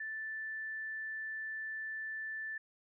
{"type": "tone", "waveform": "sine", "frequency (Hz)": 1760, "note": "A6", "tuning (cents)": 0, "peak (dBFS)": -38, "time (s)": [0, 2.58], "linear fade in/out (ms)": 5, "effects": []}